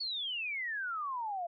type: exponential sweep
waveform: sine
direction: down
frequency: 4522 to 670 Hz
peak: -34 dBFS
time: 0-1.47 s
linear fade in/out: 10 ms
effects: none

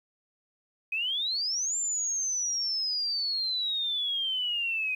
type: exponential two-way sweep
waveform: sine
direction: up then down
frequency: 2489 to 7350 to 2489 Hz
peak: -27 dBFS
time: 0.92-4.95 s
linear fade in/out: 5 ms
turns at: 1.77 s
effects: 10-bit

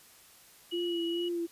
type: tone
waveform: sine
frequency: 2919 Hz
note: F#7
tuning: 24 cents flat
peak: -37 dBFS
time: 0.71-1.29 s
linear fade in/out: 10 ms
type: tone with vibrato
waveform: sine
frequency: 342.1 Hz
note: F4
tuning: 36 cents flat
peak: -30 dBFS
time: 0.72-1.47 s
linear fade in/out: 20 ms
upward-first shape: sine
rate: 2.3 Hz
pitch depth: 32 cents each way
effects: white hiss -57 dBFS RMS until 1.51 s + resampled to 32000 Hz

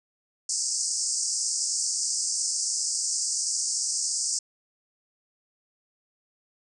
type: band-pass noise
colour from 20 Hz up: white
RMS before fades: -28 dBFS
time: 0.49-4.39 s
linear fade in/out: 5 ms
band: 4800 to 8700 Hz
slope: 96 dB/octave
effects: none

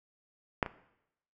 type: clicks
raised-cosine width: 0.5 ms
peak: -10 / -22 dBFS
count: 2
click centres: 0.628 / 0.662 s
effects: noise-tail reverb RT60 0.8 s tail -18 dB re dry

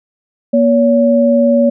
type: tone pair together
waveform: sine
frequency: 238 / 566 Hz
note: A#3 / C#5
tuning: +36 / +36 cents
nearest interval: octave + minor third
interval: 1500 cents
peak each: -10 dBFS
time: 0.53-1.7 s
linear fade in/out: 10 ms
effects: none

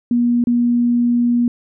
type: tone with dropouts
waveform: sine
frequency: 240 Hz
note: B3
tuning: 49 cents flat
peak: -12 dBFS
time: 0.11-1.48 s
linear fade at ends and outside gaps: 2 ms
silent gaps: 0.44-0.471 s
effects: none

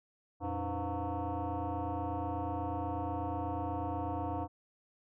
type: tone with frequency modulation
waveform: sine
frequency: 314.1 Hz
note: D#4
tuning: 16 cents sharp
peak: -32 dBFS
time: 0.4-4.48 s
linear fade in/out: 50 ms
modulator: 200 Hz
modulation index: 3.3
effects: tanh soft clip ceiling -28 dBFS

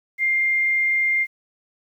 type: tone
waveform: sine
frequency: 2108 Hz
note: C7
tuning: 12 cents sharp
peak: -17 dBFS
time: 0.18-1.27 s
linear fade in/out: 50 ms
effects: 9-bit

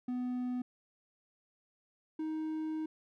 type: tone pair in turn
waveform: triangle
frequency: 249 / 313.7 Hz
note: B3 / D#4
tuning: +14 / +14 cents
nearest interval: major third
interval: 400 cents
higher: second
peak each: -31 / -32 dBFS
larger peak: first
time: 0.08-0.62 / 2.19-2.86 s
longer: second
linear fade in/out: 5 ms
effects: none

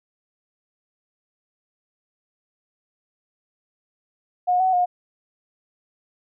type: tone with pitch steps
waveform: sine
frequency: 722 / 750 / 717 Hz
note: F#5 / F#5 / F5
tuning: -43 / +23 / +45 cents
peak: -16 dBFS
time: 4.47-4.86 s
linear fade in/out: 20 ms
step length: 130 ms
effects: none

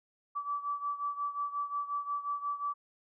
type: beating tone pair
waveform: sine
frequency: 1153 / 1158.6 Hz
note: D6 / D6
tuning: -32 / -24 cents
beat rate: 5.6 Hz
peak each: -34 / -38 dBFS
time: 0.35-2.74 s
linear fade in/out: 20 ms
effects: none

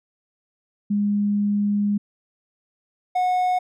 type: tone pair in turn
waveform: sine / triangle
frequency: 205 / 730.5 Hz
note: G#3 / F#5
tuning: -22 / -22 cents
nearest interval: octave + minor seventh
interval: 2200 cents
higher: second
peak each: -18 / -16 dBFS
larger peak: second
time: 0.9-1.98 / 3.15-3.59 s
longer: first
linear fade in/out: 10 ms
effects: none

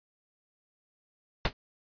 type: noise with exponential decay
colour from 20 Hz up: pink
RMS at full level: -20 dBFS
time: 1.45-1.53 s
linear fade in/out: 2 ms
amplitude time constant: 17 ms
effects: resampled to 11025 Hz

